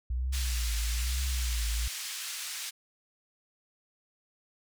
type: tone with vibrato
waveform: sine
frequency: 60 Hz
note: B1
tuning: 49 cents flat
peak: -28 dBFS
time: 0.1-1.88 s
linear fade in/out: 5 ms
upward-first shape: triangle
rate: 1.1 Hz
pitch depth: 170 cents each way
type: band-pass noise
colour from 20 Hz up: white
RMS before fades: -38 dBFS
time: 0.32-2.71 s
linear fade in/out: 20 ms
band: 1800 to 8300 Hz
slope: 12 dB/octave
effects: none